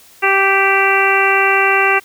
harmonic tone with a mistuned harmonic, 390 Hz, G4, 9 cents flat, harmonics 1 / 2 / 3 / 4 / 5 / 6 / 7, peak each -18 / -18 / -18 / -18 / -18 / -18 / -18 dBFS, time 0.22-2 s, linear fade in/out 20 ms, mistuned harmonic 5, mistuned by +21 cents, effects white hiss -45 dBFS RMS until 2.04 s

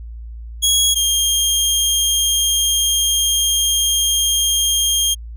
20% pulse tone pair in turn, 3315 / 3219 Hz, G#7 / G7, -4 / +45 cents, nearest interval minor second, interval 51 cents, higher first, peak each -7 / -9 dBFS, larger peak first, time 0.62-0.95 / 0.95-5.15 s, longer second, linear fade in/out 20 ms, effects added 57 Hz sine -29 dBFS peak until 5.36 s

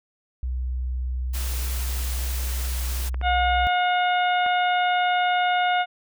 sine tone, 62.9 Hz, B1, 32 cents sharp, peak -24 dBFS, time 0.43-3.67 s, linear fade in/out 0 ms
white noise, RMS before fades -34 dBFS, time 1.33-3.1 s, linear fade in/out 20 ms
clicks, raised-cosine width 0.5 ms, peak -20 dBFS, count 3, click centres 3.144 / 3.214 / 4.463 s
harmonic tone, 720 Hz, F#5, 47 cents flat, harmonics 1 / 2 / 3 / 4 / 5, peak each -20 / -26 / -30 / -32 / -34 dBFS, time 3.22-5.86 s, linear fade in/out 50 ms
effects none

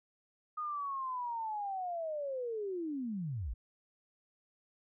sine linear sweep, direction down, 1241 to 45 Hz, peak -35 dBFS, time 0.57-3.54 s, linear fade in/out 10 ms, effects none

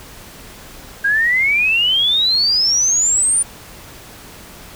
sine exponential sweep, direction up, 1600 to 9397 Hz, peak -12 dBFS, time 1.04-3.43 s, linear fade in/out 10 ms, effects pink hiss -38 dBFS RMS until 4.75 s

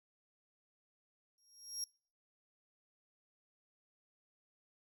30% pulse tone with exponential growth, 5600 Hz, F8, 4 cents sharp, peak -32 dBFS, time 1.38-1.84 s, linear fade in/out 1 ms, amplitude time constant 100 ms, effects noise-tail reverb RT60 0.4 s tail -23 dB re dry

